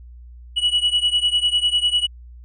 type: beating tone pair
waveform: triangle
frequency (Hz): 2931 / 2941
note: F#7 / F#7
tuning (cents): -17 / -11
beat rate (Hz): 10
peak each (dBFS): -17 / -19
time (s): 0.56-2.07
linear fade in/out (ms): 20
effects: added 60 Hz sine -38 dBFS peak until 2.44 s + resampled to 24000 Hz